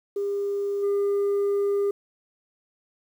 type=tone with level steps; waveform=sine; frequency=402.5 Hz; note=G4; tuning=46 cents sharp; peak=-23 / -18 dBFS; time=0.16-1.91 s; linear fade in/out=5 ms; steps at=0.82 s; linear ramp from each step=20 ms; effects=tanh soft clip ceiling -20 dBFS + 9-bit